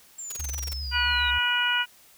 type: exponential sweep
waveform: sine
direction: down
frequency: 7459 to 3746 Hz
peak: -34 dBFS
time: 0.18-1.31 s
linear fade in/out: 10 ms
type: noise bursts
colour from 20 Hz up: white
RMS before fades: -36 dBFS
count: 10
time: 0.3-0.735 s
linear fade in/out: 5 ms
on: 21 ms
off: 25 ms
type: tone with vibrato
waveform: sine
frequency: 69.3 Hz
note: C#2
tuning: in tune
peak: -31 dBFS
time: 0.39-1.39 s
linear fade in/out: 10 ms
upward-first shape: square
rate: 7.4 Hz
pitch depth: 80 cents each way
type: harmonic tone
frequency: 486.4 Hz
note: B4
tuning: 26 cents flat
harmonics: 2 / 3 / 4 / 5 / 6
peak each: -31 / -25 / -34 / -30 / -26 dBFS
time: 0.91-1.86 s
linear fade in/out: 50 ms
effects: white hiss -55 dBFS RMS until 2.17 s